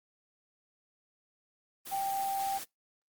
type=tone in noise; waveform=sine; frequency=784 Hz; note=G5; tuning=in tune; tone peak=-30 dBFS; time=1.91-2.59 s; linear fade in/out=20 ms; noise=white; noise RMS=-42 dBFS; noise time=1.85-2.65 s; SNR=+9 dB; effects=noise-tail reverb RT60 0.2 s tail -26 dB re dry + Opus 24 kbps